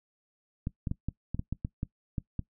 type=clicks; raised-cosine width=5 ms; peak=-19 dBFS; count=11; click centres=0.671 / 0.872 / 0.914 / 1.086 / 1.346 / 1.394 / 1.526 / 1.649 / 1.831 / 2.182 / 2.393 s; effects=noise-tail reverb RT60 0.1 s tail -20 dB re dry